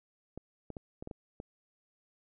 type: clicks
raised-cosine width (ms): 2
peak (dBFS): -28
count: 7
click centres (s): 0.376 / 0.703 / 0.768 / 1.025 / 1.074 / 1.112 / 1.401
effects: none